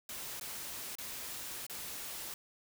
white noise with dropouts, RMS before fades -43 dBFS, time 0.09-2.34 s, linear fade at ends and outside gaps 2 ms, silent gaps 0.398-0.41 / 0.954-0.984 / 1.666-1.697 s, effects none

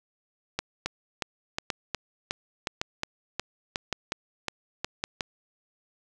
two click trains, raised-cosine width 0.2 ms, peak -10 / -11 dBFS, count 5 / 13, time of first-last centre 0.59-5.039 / 0.86-5.208 s, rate 0.899 / 2.76 Hz, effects none

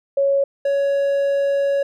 sine / triangle tone pair in turn, 554.4 / 558.6 Hz, C#5 / C#5, 0 / +13 cents, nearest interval unison, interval 13 cents, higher second, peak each -14 dBFS, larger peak neither, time 0.17-0.44 / 0.65-1.83 s, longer second, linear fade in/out 5 ms, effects none

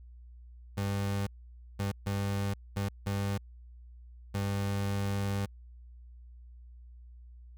30% pulse tone bursts at uneven times, 99.5 Hz, G2, 26 cents sharp, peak -27 dBFS, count 6, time 0.77-1.27 / 1.79-1.92 / 2.06-2.54 / 2.76-2.89 / 3.06-3.38 / 4.34-5.46 s, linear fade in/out 10 ms, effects added 60 Hz sine -48 dBFS peak until 7.57 s

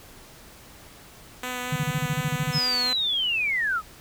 5% pulse tone with vibrato, 249.6 Hz, B3, 19 cents sharp, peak -18 dBFS, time 1.43-2.93 s, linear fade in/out 2 ms, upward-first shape triangle, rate 4.2 Hz, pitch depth 14 cents each way
sine tone bursts, 151.5 Hz, D#3, 46 cents flat, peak -22 dBFS, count 12, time 1.72-2.586 s, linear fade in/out 5 ms, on 41 ms, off 34 ms
sine linear sweep, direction down, 5274 to 1214 Hz, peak -22 dBFS, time 2.52-3.82 s, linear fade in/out 50 ms
effects pink hiss -48 dBFS RMS until 4 s

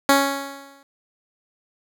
10% pulse tone with exponential decay, 277.2 Hz, C#4, in tune, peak -3 dBFS, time 0.09-0.83 s, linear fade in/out 1 ms, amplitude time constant 160 ms, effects none

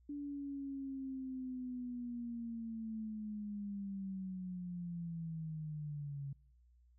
sine linear sweep, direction down, 290 to 137.6 Hz, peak -40 dBFS, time 0.09-6.33 s, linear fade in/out 5 ms, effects noise-tail reverb RT60 0.9 s tail -26 dB re dry + added 60 Hz sine -64 dBFS peak until 6.98 s

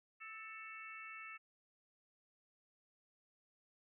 harmonic tone with a mistuned harmonic, 443.6 Hz, A4, 14 cents sharp, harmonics 3 / 4 / 5 / 6, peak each -53 / -56 / -53 / -53 dBFS, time 0.2-1.38 s, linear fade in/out 20 ms, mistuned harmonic 3, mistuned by -26 cents, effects none

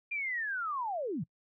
sine linear sweep, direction down, 2425 to 121.5 Hz, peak -32 dBFS, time 0.11-1.24 s, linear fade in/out 10 ms, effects noise-tail reverb RT60 0.1 s tail -24 dB re dry

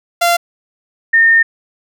sawtooth / sine tone pair in turn, 690 / 1823.6 Hz, F5 / A#6, -21 / -39 cents, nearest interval octave + perfect fourth, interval 1682 cents, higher second, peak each -6 dBFS, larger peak neither, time 0.21-0.37 / 1.13-1.43 s, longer second, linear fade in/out 10 ms, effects none

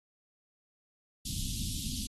pink band-stop noise, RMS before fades -36 dBFS, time 1.25-2.07 s, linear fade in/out 5 ms, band 270 to 3100 Hz, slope 48 dB/octave, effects AAC 32 kbps

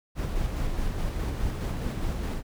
brown noise with tremolo, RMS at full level -28 dBFS, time 0.15-2.43 s, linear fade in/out 50 ms, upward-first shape square, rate 4.8 Hz, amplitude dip 25%, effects none

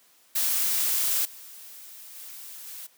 blue noise with level steps, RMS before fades -25 / -45 / -42 / -40 dBFS, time 0.35-2.87 s, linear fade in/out 10 ms, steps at 1.25 / 2.15 / 2.67 s, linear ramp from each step 2 ms, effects white hiss -60 dBFS RMS until 2.97 s + high-pass 200 Hz 12 dB/octave

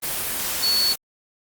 sine tone in noise, 4427 Hz, C#8, 3 cents flat, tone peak -18 dBFS, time 0.62-0.94 s, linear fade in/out 20 ms, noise white, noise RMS -26 dBFS, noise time 0.02-0.96 s, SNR +5 dB, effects Opus 32 kbps

